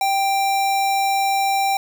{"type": "tone with sample-and-hold", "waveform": "sine", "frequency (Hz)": 784, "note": "G5", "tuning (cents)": 0, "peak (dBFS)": -16, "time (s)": [0.01, 1.77], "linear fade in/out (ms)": 2, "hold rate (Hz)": 3150, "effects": []}